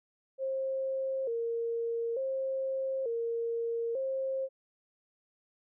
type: tone with vibrato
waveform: sine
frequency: 496.8 Hz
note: B4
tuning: 10 cents sharp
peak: -30 dBFS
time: 0.38-4.49 s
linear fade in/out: 50 ms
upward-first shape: square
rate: 0.56 Hz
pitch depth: 120 cents each way
effects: none